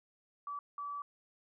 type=tone bursts at uneven times; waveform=sine; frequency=1151 Hz; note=D6; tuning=35 cents flat; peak=-38 dBFS; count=2; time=0.47-0.59 / 0.78-1.02 s; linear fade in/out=2 ms; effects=none